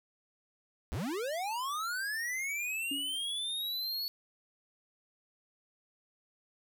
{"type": "linear sweep", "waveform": "square", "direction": "up", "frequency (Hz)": [51.91, 4435], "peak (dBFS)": -34, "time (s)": [0.92, 4.08], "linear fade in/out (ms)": 0}
{"type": "tone with exponential decay", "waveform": "sine", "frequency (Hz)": 280.9, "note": "C#4", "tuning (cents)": 23, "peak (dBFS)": -34, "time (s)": [2.91, 3.25], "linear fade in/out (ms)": 5, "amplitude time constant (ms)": 73}
{"effects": []}